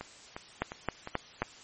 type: two click trains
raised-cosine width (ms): 0.5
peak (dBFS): -13 / -23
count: 4 / 5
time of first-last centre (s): 0.62-1.42 / 0.01-1.428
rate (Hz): 3.75 / 2.82
effects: white hiss -52 dBFS RMS until 1.63 s + MP3 32 kbps